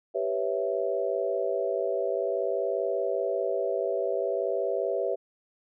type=chord; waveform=sine; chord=C# half-diminished seventh; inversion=second; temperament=equal; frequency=392 / 493.9 / 554.4 / 659.3 Hz; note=G4 / B4 / C#5 / E5; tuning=0 / 0 / 0 / 0 cents; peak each=-31 dBFS; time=0.14-5.16 s; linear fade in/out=20 ms; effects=none